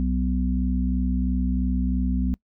harmonic tone, 63 Hz, B1, 35 cents sharp, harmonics 1 / 3 / 4, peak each -23 / -26 / -27 dBFS, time 0-2.34 s, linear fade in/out 0 ms, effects noise-tail reverb RT60 0.1 s tail -24 dB re dry

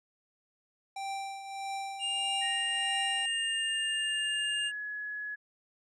square tone with tremolo, 784 Hz, G5, in tune, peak -34 dBFS, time 0.96-3.26 s, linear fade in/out 5 ms, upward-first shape triangle, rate 1.6 Hz, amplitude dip 65%
square tone, 2814 Hz, F7, 12 cents sharp, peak -31 dBFS, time 1.99-4.72 s, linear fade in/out 50 ms
sine tone with pitch glide, 1864.7 to 1690.3 Hz, A#6 to G#6, 0 to +30 cents, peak -35 dBFS, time 2.41-5.36 s, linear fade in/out 20 ms, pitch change -170 cents, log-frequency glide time 3.03-4.71 s
effects resampled to 22050 Hz

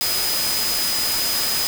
sine tone in noise, 5000 Hz, D#8, 8 cents sharp, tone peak -23 dBFS, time 0.01-1.67 s, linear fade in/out 0 ms, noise white, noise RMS -23 dBFS, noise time 0.01-1.67 s, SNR -3 dB, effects none

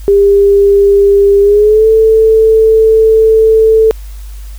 sine tone with pitch glide, 400.7 to 442 Hz, G4 to A4, +38 to +8 cents, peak -3 dBFS, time 0.08-3.91 s, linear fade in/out 0 ms, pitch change +170 cents, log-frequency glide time 1.41-1.87 s, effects added 50 Hz sine -23 dBFS peak until 4.58 s + white hiss -41 dBFS RMS until 4.58 s

